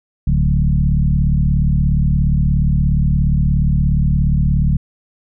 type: tone with frequency modulation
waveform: sine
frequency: 100 Hz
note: G2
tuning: 35 cents sharp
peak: -11 dBFS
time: 0.27-4.77 s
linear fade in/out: 5 ms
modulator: 37 Hz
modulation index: 2.1
effects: none